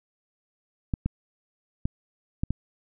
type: clicks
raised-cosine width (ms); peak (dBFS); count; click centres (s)
5; -13; 5; 0.938 / 1.06 / 1.855 / 2.435 / 2.506
effects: none